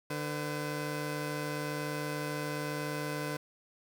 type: tone pair together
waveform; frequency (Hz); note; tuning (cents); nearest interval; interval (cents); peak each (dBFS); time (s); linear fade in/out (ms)
15% pulse; 149 / 508; D3 / B4; +25 / +49; octave + major sixth; 2124; -29 / -32; 0.1-3.37; 5
effects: none